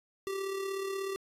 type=tone with amplitude modulation; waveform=square; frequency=389.4 Hz; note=G4; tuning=12 cents flat; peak=-32 dBFS; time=0.27-1.16 s; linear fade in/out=0 ms; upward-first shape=sine; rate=36.5 Hz; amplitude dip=45%; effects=resampled to 32000 Hz